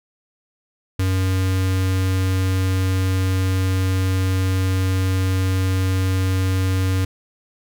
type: tone with notch filter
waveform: square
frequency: 94 Hz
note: F#2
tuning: 28 cents sharp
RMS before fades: -19 dBFS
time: 0.99-7.05 s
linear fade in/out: 5 ms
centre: 740 Hz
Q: 1.4
effects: none